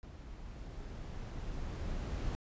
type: noise with level ramp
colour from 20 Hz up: brown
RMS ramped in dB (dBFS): -49 to -36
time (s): 0.03-2.35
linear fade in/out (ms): 0
effects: resampled to 16000 Hz